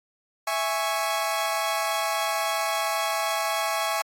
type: chord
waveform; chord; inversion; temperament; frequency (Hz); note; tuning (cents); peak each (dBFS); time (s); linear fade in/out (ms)
sawtooth; C# minor; first; equal; 659.3 / 830.6 / 1108.7; E5 / G#5 / C#6; 0 / 0 / 0; -25; 0.47-4.02; 5
effects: AAC 48 kbps